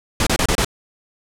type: noise bursts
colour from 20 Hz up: pink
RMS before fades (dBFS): -17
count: 5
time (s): 0.2-0.647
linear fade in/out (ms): 2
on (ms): 67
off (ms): 28
effects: low-pass 10000 Hz 12 dB/octave